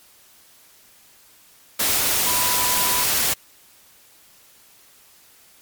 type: tone in noise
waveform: sine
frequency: 992 Hz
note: B5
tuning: 7 cents sharp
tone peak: -26 dBFS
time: 2.26-3.04 s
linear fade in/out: 10 ms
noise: white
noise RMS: -20 dBFS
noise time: 1.79-3.34 s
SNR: -9 dB
effects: white hiss -52 dBFS RMS until 5.61 s + MP3 96 kbps